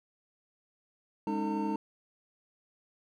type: tone cluster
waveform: triangle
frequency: 206.3 / 276.8 / 310 / 447.6 / 908 Hz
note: G#3 / C#4 / D#4 / A4 / A#5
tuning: -11 / -2 / -6 / +30 / -46 cents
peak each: -32 / -38 / -32 / -38 / -34 dBFS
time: 1.27-1.76 s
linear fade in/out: 2 ms
effects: none